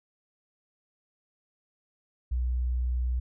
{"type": "tone", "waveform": "sine", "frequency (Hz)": 61.74, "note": "B1", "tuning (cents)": 0, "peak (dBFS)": -25, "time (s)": [2.31, 3.2], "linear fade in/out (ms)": 10, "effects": []}